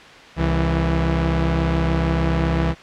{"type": "tone pair together", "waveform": "sawtooth", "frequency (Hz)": [67.13, 164.81], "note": ["C2", "E3"], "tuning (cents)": [45, 0], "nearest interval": "octave + major third", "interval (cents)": 1555, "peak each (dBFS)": -16, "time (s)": [0.36, 2.75], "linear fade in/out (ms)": 50, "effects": ["white hiss -41 dBFS RMS until 2.82 s", "low-pass 3000 Hz 12 dB/octave"]}